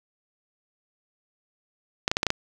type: clicks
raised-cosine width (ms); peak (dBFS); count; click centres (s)
0.2; -5; 6; 2.079 / 2.115 / 2.169 / 2.231 / 2.267 / 2.304
effects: none